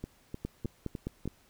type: two click trains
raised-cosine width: 3 ms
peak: -21 / -24 dBFS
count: 5 / 5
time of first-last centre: 0.45-1.276 / 0.04-1.256 s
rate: 4.84 / 3.29 Hz
effects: pink hiss -64 dBFS RMS until 1.49 s